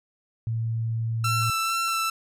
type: tone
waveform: sine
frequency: 113.6 Hz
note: A#2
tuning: 44 cents flat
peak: -24 dBFS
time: 0.47-1.5 s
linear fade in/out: 0 ms
type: tone with vibrato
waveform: sawtooth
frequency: 1339 Hz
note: E6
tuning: 27 cents sharp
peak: -20 dBFS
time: 1.24-2.1 s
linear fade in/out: 5 ms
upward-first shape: sine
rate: 2.2 Hz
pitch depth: 15 cents each way
effects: resampled to 32000 Hz